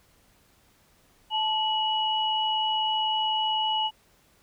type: tone pair together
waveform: sine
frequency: 872.1 / 2926 Hz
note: A5 / F#7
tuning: -16 / -20 cents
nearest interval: octave + major sixth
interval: 2096 cents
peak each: -26 dBFS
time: 1.3-3.91 s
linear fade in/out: 50 ms
effects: pink hiss -62 dBFS RMS until 4.42 s